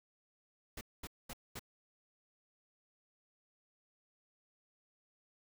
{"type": "noise bursts", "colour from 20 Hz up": "pink", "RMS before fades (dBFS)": -45, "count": 4, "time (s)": [0.77, 1.594], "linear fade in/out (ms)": 5, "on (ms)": 41, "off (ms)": 220, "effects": []}